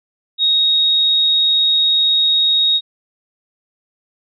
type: tone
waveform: sine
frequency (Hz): 3758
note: A#7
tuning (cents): +13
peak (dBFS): -11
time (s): 0.38-2.81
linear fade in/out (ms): 50
effects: none